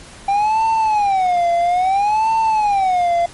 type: tone with vibrato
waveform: triangle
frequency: 784 Hz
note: G5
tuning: in tune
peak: -11 dBFS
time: 0.28-3.26 s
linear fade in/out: 5 ms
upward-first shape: sine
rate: 0.6 Hz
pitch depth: 230 cents each way
effects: pink hiss -39 dBFS RMS until 3.33 s + MP3 48 kbps